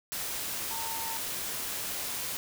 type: tone in noise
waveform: sine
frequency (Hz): 907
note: A#5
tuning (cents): -48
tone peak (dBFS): -38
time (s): 0.71-1.17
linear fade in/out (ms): 0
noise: white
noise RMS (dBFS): -35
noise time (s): 0.12-2.37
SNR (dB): -6
effects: none